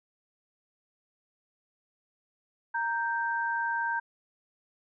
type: tone pair together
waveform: sine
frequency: 929.9 / 1568 Hz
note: A#5 / G6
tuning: -5 / 0 cents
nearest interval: major sixth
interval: 905 cents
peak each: -30 / -30 dBFS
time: 2.74-4 s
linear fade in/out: 10 ms
effects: none